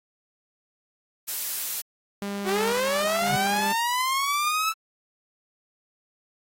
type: noise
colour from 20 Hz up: blue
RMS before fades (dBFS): -29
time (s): 1.27-1.82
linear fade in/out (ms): 20
type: tone with tremolo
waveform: sawtooth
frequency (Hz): 200.8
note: G3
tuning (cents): +42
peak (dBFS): -25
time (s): 2.22-3.73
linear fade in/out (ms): 0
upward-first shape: square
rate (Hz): 1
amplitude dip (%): 50
type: linear sweep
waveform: sawtooth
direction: up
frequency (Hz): 360 to 1325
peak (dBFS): -19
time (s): 2.44-4.74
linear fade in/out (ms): 50
type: tone with exponential growth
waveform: sine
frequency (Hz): 142.8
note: D3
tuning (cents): -48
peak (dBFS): -23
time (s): 3.17-3.36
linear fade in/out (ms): 5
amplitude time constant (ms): 40
effects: AAC 48 kbps